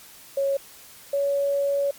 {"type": "tone pair in turn", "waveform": "sine", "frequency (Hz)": [552, 562], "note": ["C#5", "C#5"], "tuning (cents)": [-7, 24], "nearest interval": "unison", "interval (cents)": 31, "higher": "second", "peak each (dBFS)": -20, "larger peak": "neither", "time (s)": [[0.37, 0.57], [1.13, 1.91]], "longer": "second", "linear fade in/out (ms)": 5, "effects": ["white hiss -47 dBFS RMS until 1.98 s", "MP3 96 kbps"]}